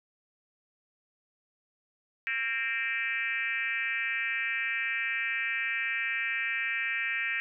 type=tone with frequency modulation; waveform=sine; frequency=2093 Hz; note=C7; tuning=in tune; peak=-28 dBFS; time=2.27-7.4 s; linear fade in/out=0 ms; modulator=247 Hz; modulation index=2; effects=none